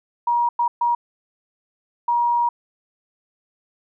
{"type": "tone bursts at uneven times", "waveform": "sine", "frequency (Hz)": 952, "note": "A#5", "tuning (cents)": 36, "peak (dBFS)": -16, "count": 4, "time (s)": [[0.27, 0.49], [0.59, 0.68], [0.81, 0.95], [2.08, 2.49]], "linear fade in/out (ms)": 5, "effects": []}